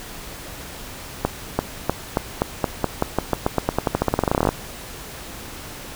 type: accelerating click train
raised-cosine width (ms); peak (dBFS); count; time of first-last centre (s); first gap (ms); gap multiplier
1; -3; 30; 1.25-4.49; 340; 0.9
effects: pink hiss -36 dBFS RMS until 5.95 s